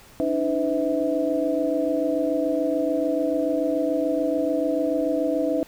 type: tone cluster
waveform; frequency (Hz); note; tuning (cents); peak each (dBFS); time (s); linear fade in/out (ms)
sine; 288.2 / 315.1 / 506 / 649; D4 / D#4 / B4 / E5; -33 / +22 / +42 / -27; -26; 0.2-5.63; 0
effects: pink hiss -50 dBFS RMS until 5.67 s